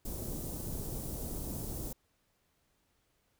pink band-stop noise, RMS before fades -39 dBFS, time 0.05-1.93 s, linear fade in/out 5 ms, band 450 to 9500 Hz, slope 12 dB/octave, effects pink hiss -75 dBFS RMS until 3.39 s

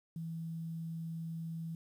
sine tone with quantisation, 164.1 Hz, E3, 8 cents flat, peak -38 dBFS, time 0.16-1.75 s, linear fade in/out 2 ms, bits 11, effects none

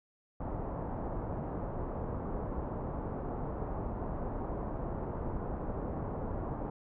pink low-pass noise, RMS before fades -37 dBFS, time 0.4-6.7 s, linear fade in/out 5 ms, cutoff 1000 Hz, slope 24 dB/octave, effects none

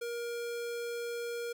square tone, 472.5 Hz, A#4, 23 cents sharp, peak -36 dBFS, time 0.01-1.53 s, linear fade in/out 10 ms, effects none

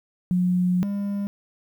sine / triangle tone pair in turn, 180.3 / 201.5 Hz, F#3 / G3, -45 / +48 cents, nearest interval major second, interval 193 cents, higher second, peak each -18 / -22 dBFS, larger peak first, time 0.31-0.83 / 0.83-1.27 s, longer first, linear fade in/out 0 ms, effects 9-bit

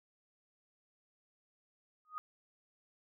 sine tone with exponential growth, 1244.5 Hz, D#6, in tune, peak -34 dBFS, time 2.05-2.18 s, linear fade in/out 0 ms, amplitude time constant 27 ms, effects none

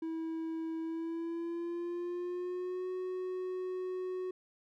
triangle tone with pitch glide, 324.7 to 368.7 Hz, E4 to F#4, -26 to -6 cents, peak -33 dBFS, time 0.02-4.31 s, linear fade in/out 5 ms, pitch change +220 cents, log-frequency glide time 0.81-2.89 s, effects none

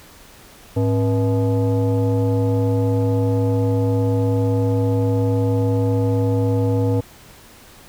sine tone with frequency modulation, 106.2 Hz, G#2, 39 cents sharp, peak -15 dBFS, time 0.76-7.01 s, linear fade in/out 10 ms, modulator 376 Hz, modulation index 1, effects pink hiss -45 dBFS RMS until 7.88 s

